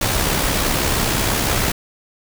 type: noise with amplitude modulation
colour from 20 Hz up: pink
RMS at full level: -17 dBFS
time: 0.01-1.72 s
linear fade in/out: 5 ms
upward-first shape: sine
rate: 65.9 Hz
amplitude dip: 40%
effects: none